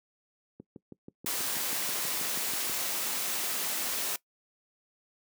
click train, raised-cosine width 3 ms, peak -28 dBFS, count 14, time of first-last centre 0.6-2.697 s, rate 6.2 Hz
white noise, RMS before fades -32 dBFS, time 1.26-4.16 s, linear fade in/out 2 ms
effects noise-tail reverb RT60 0.1 s tail -20 dB re dry + high-pass 200 Hz 12 dB/octave

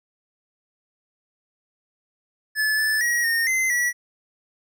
square tone with pitch steps, 1728 / 1746 / 1903 / 1841 / 2063 / 1939 Hz, A6 / A6 / A#6 / A#6 / C7 / B6, -32 / -14 / +35 / -22 / -25 / -32 cents, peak -20 dBFS, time 2.55-3.93 s, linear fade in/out 50 ms, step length 230 ms, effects none

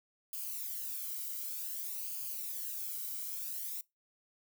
violet noise with flanger, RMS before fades -40 dBFS, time 0.33-3.81 s, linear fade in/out 2 ms, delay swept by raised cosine 0.52 to 1.16 ms, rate 0.54 Hz, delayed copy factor -0.65, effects noise-tail reverb RT60 0.2 s tail -23 dB re dry

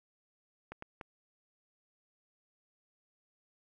clicks, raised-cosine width 0.5 ms, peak -28 dBFS, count 3, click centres 0.72 / 0.824 / 1.012 s, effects none

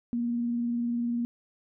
sine tone with vibrato, 237.5 Hz, A#3, 33 cents sharp, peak -26 dBFS, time 0.13-1.25 s, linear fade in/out 0 ms, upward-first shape square, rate 20 Hz, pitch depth 23 cents each way, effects none

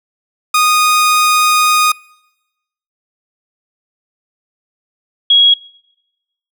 sawtooth / sine tone pair in turn, 1237 / 3312 Hz, D#6 / G#7, -10 / -5 cents, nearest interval octave + perfect fourth, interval 1705 cents, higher second, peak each -5 dBFS, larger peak neither, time 0.54-1.92 / 5.3-5.54 s, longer first, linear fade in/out 5 ms, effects noise-tail reverb RT60 1.0 s tail -26 dB re dry

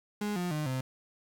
35% pulse tone with pitch steps, 207.7 / 177.71 / 152.05 / 130.09 Hz, G#3 / F3 / D#3 / C3, 0 / +30 / -40 / -10 cents, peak -29 dBFS, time 0.21-0.81 s, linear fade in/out 5 ms, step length 150 ms, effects 10-bit

